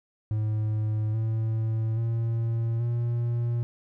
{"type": "tone with pitch steps", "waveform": "triangle", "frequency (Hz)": [107.8, 111.28, 114.87, 118.58], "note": ["A2", "A2", "A#2", "A#2"], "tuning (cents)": [-35, 20, -25, 30], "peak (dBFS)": -22, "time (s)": [0.31, 3.63], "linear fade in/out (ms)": 0, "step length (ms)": 830, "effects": []}